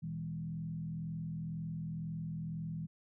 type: tone with frequency modulation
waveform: sine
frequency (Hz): 161.9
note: E3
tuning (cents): -31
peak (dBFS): -37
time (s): 0.02-2.87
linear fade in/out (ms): 20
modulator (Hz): 42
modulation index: 0.79
effects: none